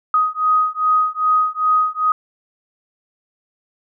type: beating tone pair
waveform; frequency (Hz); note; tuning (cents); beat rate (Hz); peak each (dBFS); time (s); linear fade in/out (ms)
sine; 1251 / 1253.5; D#6 / D#6; +9 / +12; 2.5; -17; 0.14-2.12; 2
effects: none